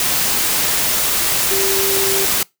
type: tone in noise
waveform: sine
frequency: 390 Hz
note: G4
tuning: 9 cents flat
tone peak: -20 dBFS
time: 1.51-2.25 s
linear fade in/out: 2 ms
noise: white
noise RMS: -17 dBFS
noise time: 0-2.43 s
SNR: -6 dB
effects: noise-tail reverb RT60 0.2 s tail -24 dB re dry